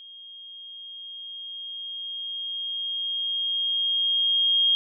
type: tone with level ramp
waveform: sine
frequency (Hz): 3242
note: G#7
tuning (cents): -42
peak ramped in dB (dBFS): -42 to -17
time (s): 0-4.75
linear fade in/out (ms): 0
effects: none